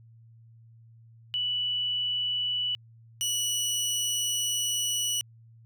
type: tone pair in turn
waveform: sine / 20% pulse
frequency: 2960 / 2941 Hz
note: F#7 / F#7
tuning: 0 / -11 cents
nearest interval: unison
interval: 11 cents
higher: first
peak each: -26 / -21 dBFS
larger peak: second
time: 1.34-2.75 / 3.21-5.21 s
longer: second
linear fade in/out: 0 ms
effects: added 114 Hz sine -51 dBFS peak until 5.65 s